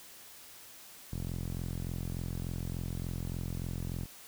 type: tone with band-pass filter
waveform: sawtooth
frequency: 43.43 Hz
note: F1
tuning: 9 cents flat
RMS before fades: -37 dBFS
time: 1.12-4.06 s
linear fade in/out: 10 ms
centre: 140 Hz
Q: 1.1
effects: white hiss -52 dBFS RMS until 4.27 s